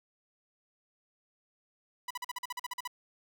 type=tone bursts; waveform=sawtooth; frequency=987 Hz; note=B5; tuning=1 cent flat; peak=-31 dBFS; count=12; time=2.08-2.876 s; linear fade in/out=5 ms; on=26 ms; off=44 ms; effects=none